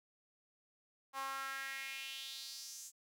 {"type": "tone with high-pass filter sweep", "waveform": "sawtooth", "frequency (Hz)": 270, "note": "C#4", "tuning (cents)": -45, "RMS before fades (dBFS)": -45, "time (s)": [1.13, 2.92], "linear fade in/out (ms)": 50, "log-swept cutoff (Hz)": [960, 7300], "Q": 3.5, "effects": ["12-bit"]}